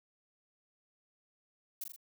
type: noise with echo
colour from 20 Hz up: violet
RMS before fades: -39 dBFS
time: 1.81-1.84 s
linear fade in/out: 5 ms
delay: 41 ms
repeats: 3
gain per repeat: -4 dB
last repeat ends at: 1.963 s
effects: none